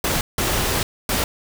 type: noise bursts at uneven times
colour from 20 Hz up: pink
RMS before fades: -21 dBFS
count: 3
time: 0.04-0.21 / 0.38-0.83 / 1.09-1.24 s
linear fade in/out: 2 ms
effects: none